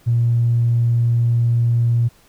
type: tone with tanh clipping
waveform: triangle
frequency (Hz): 118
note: A#2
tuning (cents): +22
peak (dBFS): -13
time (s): 0.06-2.09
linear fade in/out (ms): 20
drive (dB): 4
effects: pink hiss -53 dBFS RMS until 2.28 s